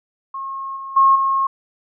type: tone with level steps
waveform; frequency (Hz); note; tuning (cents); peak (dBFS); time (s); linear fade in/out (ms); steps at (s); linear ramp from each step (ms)
sine; 1082; C#6; -42; -25 / -28 / -9 / -15; 0.34-1.47; 5; 0.76 / 0.96 / 1.15; 10
effects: none